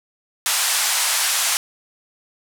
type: band-pass noise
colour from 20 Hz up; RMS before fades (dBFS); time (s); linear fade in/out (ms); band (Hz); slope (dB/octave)
white; -20; 0.46-1.57; 0; 730 to 11000; 24
effects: none